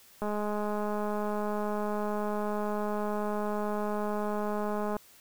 click train, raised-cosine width 1 ms, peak -20 dBFS, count 993, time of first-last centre 0.22-4.966 s, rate 209 Hz, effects white hiss -57 dBFS RMS until 5.2 s

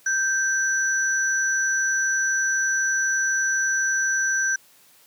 sine tone pair together, 1568 / 5920 Hz, G6 / F#8, 0 / 0 cents, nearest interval octave + major seventh, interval 2300 cents, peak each -21 / -25 dBFS, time 0.06-4.56 s, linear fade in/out 5 ms, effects white hiss -55 dBFS RMS until 5.06 s + high-pass 100 Hz 12 dB/octave

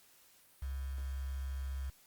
sine tone with quantisation, 67 Hz, C2, 42 cents sharp, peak -36 dBFS, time 0.62-1.9 s, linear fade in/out 5 ms, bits 9, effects white hiss -64 dBFS RMS until 2.06 s + Opus 48 kbps

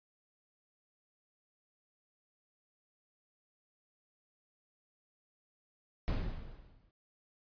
brown noise with exponential decay, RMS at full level -29 dBFS, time 6.08-6.91 s, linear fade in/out 0 ms, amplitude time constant 180 ms, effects resampled to 11025 Hz

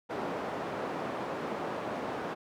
white band-pass noise, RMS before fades -36 dBFS, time 0.09-2.35 s, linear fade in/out 20 ms, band 190 to 810 Hz, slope 12 dB/octave, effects none

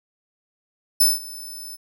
10% pulse tone with ADSR envelope, 5274 Hz, E8, in tune, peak -6 dBFS, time 1-1.77 s, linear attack 9 ms, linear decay 180 ms, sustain -22 dB, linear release 25 ms, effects none

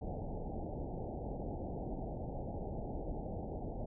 pink low-pass noise, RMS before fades -41 dBFS, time 0.01-3.86 s, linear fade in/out 10 ms, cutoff 840 Hz, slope 96 dB/octave, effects none

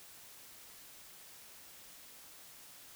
silence, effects white hiss -55 dBFS RMS until 2.95 s

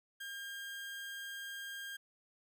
30% pulse tone, 1608 Hz, G6, 44 cents sharp, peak -40 dBFS, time 0.2-1.97 s, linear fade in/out 10 ms, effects none

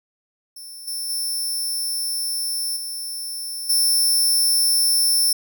15% pulse tone with level steps, 5360 Hz, E8, 28 cents sharp, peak -30 / -20 / -17 / -22 / -10 dBFS, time 0.56-5.33 s, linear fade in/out 5 ms, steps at 0.87 / 1.09 / 2.76 / 3.69 s, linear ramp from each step 10 ms, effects none

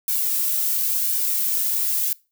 violet noise with flanger, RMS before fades -22 dBFS, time 0.08-2.13 s, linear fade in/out 2 ms, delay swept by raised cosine 1.5 to 2.6 ms, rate 0.95 Hz, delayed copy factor -0.6, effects noise-tail reverb RT60 0.3 s tail -23 dB re dry

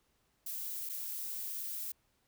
violet noise with dropouts, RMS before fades -40 dBFS, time 0.46-1.92 s, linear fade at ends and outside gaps 5 ms, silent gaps 0.891-0.895 s, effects pink hiss -75 dBFS RMS until 2.27 s

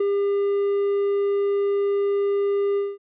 triangle tone with ADSR envelope, 401.6 Hz, G4, 42 cents sharp, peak -14 dBFS, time 0-2.98 s, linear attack 7 ms, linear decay 6 ms, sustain -3 dB, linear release 210 ms, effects resampled to 8000 Hz

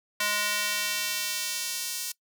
square tone with high-pass filter sweep, 207.7 Hz, G#3, in tune, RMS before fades -30 dBFS, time 0.2-2.12 s, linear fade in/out 5 ms, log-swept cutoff 1500 to 5700 Hz, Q 0.73, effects noise-tail reverb RT60 0.1 s tail -21 dB re dry

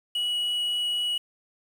triangle tone with quantisation, 2924 Hz, F#7, 21 cents flat, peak -23 dBFS, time 0.15-1.18 s, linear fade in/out 5 ms, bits 8, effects none

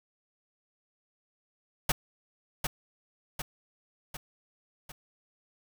pink noise with echo, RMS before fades -25 dBFS, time 1.89-1.92 s, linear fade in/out 5 ms, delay 750 ms, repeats 4, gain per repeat -5 dB, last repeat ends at 4.92 s, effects none

